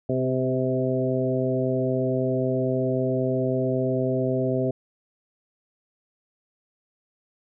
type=harmonic tone with a mistuned harmonic; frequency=129.1 Hz; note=C3; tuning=23 cents flat; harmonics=1 / 2 / 3 / 4 / 5; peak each=-27 / -27 / -27 / -29 / -29 dBFS; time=0.09-4.71 s; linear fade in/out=5 ms; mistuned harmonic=3; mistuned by=+17 cents; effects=none